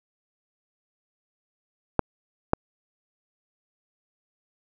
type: clicks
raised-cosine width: 1 ms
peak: -4 dBFS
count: 2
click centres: 1.993 / 2.534 s
effects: none